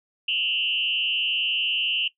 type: tone with frequency modulation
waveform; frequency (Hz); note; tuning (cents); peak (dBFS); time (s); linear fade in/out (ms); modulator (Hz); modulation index
sine; 2871; F7; +47; -21; 0.28-2.08; 5; 131; 1.5
effects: noise-tail reverb RT60 0.1 s tail -18 dB re dry